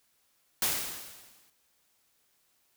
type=noise with exponential decay; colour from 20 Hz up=white; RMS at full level=-26 dBFS; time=0.62-1.5 s; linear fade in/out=2 ms; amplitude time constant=190 ms; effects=white hiss -71 dBFS RMS until 2.76 s